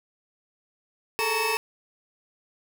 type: tone cluster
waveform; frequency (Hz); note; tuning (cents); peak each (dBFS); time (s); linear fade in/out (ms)
35% pulse; 421.8 / 444.5 / 926 / 1124 / 2617; G#4 / A4 / A#5 / C#6 / E7; +27 / +18 / -12 / +24 / -13; -33 / -28 / -28 / -31 / -26; 1.19-1.57; 0
effects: none